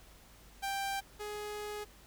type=tone pair in turn; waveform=sawtooth; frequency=787 / 418.1 Hz; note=G5 / G#4; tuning=+7 / +12 cents; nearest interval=major seventh; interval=1095 cents; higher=first; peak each=-30 / -35 dBFS; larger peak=first; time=0.62-1.01 / 1.19-1.85 s; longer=second; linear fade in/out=20 ms; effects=added 50 Hz sine -59 dBFS peak until 2.06 s + pink hiss -59 dBFS RMS until 2.06 s